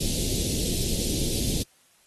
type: band-stop noise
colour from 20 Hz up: pink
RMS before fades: -27 dBFS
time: 0-1.63 s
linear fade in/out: 10 ms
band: 450 to 3400 Hz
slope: 24 dB/octave
effects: white hiss -61 dBFS RMS until 2.06 s + AAC 32 kbps